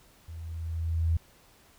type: tone with level ramp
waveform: sine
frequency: 82.1 Hz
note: E2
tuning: 6 cents flat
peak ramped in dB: -39 to -21 dBFS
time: 0.28-1.17 s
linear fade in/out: 5 ms
effects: pink hiss -59 dBFS RMS until 1.78 s